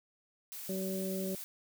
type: noise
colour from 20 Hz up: blue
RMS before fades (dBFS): -44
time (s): 0.52-1.44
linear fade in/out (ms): 0
type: harmonic tone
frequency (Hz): 189.8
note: F#3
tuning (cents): +44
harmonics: 1 / 2 / 3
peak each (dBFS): -36 / -39 / -41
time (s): 0.69-1.35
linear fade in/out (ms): 2
effects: none

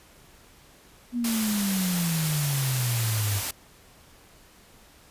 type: exponential sweep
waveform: sine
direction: down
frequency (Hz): 246 to 98.2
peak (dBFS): -24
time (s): 1.12-3.42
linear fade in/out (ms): 50
type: noise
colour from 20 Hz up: white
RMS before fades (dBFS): -30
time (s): 1.24-3.51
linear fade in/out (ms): 5
effects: pink hiss -54 dBFS RMS until 5.1 s + resampled to 32000 Hz

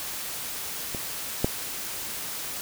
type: clicks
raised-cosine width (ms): 2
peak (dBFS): -19 / -8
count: 2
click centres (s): 0.948 / 1.445
effects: white hiss -34 dBFS RMS until 2.61 s

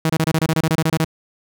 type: tone bursts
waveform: sawtooth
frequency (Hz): 160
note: D#3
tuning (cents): +49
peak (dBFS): -11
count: 14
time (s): 0.05-1.046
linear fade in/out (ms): 2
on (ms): 47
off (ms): 26
effects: none

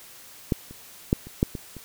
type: clicks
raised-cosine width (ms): 3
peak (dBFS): -8 / -28 / -6 / -27 / -6 / -19 / -26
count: 7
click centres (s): 0.522 / 0.71 / 1.129 / 1.27 / 1.429 / 1.552 / 1.767
effects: white hiss -47 dBFS RMS until 1.84 s

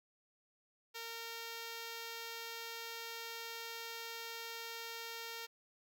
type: tone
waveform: 5% pulse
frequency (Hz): 460.1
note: A#4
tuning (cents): -23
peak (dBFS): -32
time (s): 0.94-5.47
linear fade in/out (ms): 20
effects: none

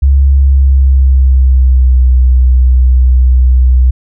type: tone with pitch glide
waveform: sine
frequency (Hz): 68.4 to 63.09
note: C#2 to B1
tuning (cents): -23 to +38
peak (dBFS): -3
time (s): 0.02-3.91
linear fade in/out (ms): 10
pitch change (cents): -139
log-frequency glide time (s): 0.33-2.03
effects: none

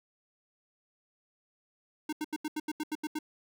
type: tone bursts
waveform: square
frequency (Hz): 306.1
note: D#4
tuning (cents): -28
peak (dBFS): -32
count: 10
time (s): 2.09-3.189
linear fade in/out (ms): 5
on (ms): 37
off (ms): 81
effects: none

